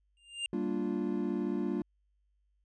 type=tone with exponential growth; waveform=square; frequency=2799 Hz; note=F7; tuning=3 cents sharp; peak=-30 dBFS; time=0.17-0.46 s; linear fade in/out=1 ms; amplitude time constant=62 ms
type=chord; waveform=triangle; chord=G minor seventh; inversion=none; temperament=equal; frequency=196 / 233.1 / 293.7 / 349.2 Hz; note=G3 / Bb3 / D4 / F4; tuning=0 / 0 / 0 / 0 cents; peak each=-34 dBFS; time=0.53-1.82 s; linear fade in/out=2 ms
effects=added 50 Hz sine -70 dBFS peak until 2.64 s + resampled to 22050 Hz